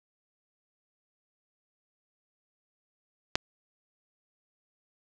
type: clicks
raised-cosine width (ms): 0.2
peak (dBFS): -6 / -26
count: 2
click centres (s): 3.355 / 3.358
effects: none